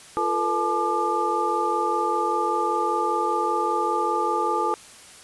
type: tone cluster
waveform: sine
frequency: 345.4 / 441.1 / 486.2 / 860 / 1197 Hz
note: F4 / A4 / B4 / A5 / D6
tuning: -19 / +4 / -27 / -40 / +33 cents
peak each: -29 / -29 / -31 / -25 / -25 dBFS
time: 0.17-4.74 s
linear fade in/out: 0 ms
effects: white hiss -46 dBFS RMS until 5.23 s + resampled to 24000 Hz